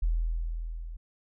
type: tone with level ramp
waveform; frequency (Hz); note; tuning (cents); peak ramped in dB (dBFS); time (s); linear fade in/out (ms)
sine; 41.2; E1; 0; -22 to -37; 0.02-0.97; 10
effects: none